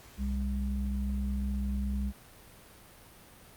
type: tone pair together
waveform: sine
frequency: 63.69 / 202.2 Hz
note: C2 / G#3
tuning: -46 / -46 cents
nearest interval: octave + minor sixth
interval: 2000 cents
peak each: -30 / -34 dBFS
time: 0.17-2.13 s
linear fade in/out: 50 ms
effects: pink hiss -54 dBFS RMS until 3.56 s + Opus 48 kbps